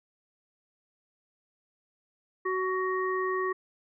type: harmonic tone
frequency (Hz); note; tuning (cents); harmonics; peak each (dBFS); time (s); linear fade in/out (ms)
373.6; F#4; +17; 1 / 3 / 5; -29 / -31 / -35; 2.45-3.53; 10
effects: none